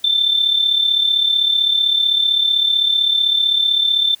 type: tone with amplitude modulation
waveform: sine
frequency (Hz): 3553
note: A7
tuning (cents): +16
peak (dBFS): -10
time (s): 0.04-4.15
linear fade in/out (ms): 5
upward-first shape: sine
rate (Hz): 35.7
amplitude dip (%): 60
effects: white hiss -49 dBFS RMS until 4.2 s